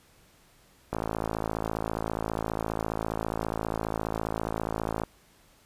click train, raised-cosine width 1 ms, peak -15 dBFS, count 226, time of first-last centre 0.93-5.036 s, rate 54.8 Hz, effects pink hiss -60 dBFS RMS until 5.65 s + resampled to 32000 Hz

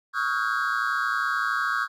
triangle tone cluster, 1116 / 1268 / 1397 / 1510 / 1620 Hz, C#6 / D#6 / F6 / F#6 / G#6, +11 / +32 / 0 / +35 / -43 cents, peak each -28 dBFS, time 0.13-1.88 s, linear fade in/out 50 ms, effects none

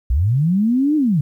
sine linear two-way sweep, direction up then down, 53.7 to 312.9 to 132.7 Hz, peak -13 dBFS, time 0.1-1.21 s, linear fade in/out 5 ms, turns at 0.96 s, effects 9-bit

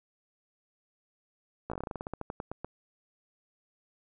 slowing click train, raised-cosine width 1 ms, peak -22 dBFS, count 18, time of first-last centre 1.7-2.646 s, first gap 16 ms, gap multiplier 1.14, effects none

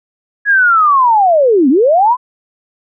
sine linear two-way sweep, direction down then up, 1688 to 243.9 to 1039 Hz, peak -6 dBFS, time 0.45-2.17 s, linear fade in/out 50 ms, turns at 1.69 s, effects none

